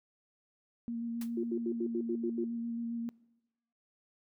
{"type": "tone with vibrato", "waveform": "sine", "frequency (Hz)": 233.1, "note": "A#3", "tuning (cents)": 0, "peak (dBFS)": -34, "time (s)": [0.88, 3.09], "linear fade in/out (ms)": 0, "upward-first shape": "square", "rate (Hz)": 7.4, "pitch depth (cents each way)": 12}
{"type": "noise with exponential decay", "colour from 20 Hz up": "white", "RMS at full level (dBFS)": -41, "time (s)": [1.21, 1.31], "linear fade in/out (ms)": 5, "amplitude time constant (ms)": 21}
{"type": "tone bursts", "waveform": "sine", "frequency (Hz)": 349.2, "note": "F4", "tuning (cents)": 0, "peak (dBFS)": -31, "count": 8, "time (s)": [1.37, 2.443], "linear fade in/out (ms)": 5, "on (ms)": 65, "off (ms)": 79}
{"effects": ["noise-tail reverb RT60 1.0 s tail -23 dB re dry"]}